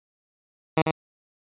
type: tone with echo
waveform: 10% pulse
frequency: 158.8 Hz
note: D#3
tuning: 36 cents sharp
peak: -9 dBFS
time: 0.77-0.82 s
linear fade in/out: 5 ms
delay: 92 ms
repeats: 1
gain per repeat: -4 dB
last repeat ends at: 0.912 s
effects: resampled to 8000 Hz